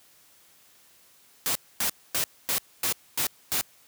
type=noise bursts; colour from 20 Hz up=white; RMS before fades=-26 dBFS; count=7; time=1.46-3.611 s; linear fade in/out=0 ms; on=93 ms; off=250 ms; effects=white hiss -58 dBFS RMS until 3.87 s + high-pass 60 Hz 12 dB/octave